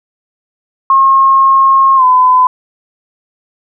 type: tone with pitch glide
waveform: sine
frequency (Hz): 1078 to 1011.6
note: C#6 to B5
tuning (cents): -49 to +41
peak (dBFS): -4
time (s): 0.9-2.47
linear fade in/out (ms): 2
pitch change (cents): -110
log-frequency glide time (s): 1.96-2.04
effects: none